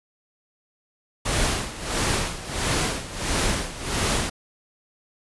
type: noise with tremolo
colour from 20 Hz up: pink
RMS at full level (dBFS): -22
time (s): 1.25-4.3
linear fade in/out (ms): 10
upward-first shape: sine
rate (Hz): 1.5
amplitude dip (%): 80
effects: resampled to 24000 Hz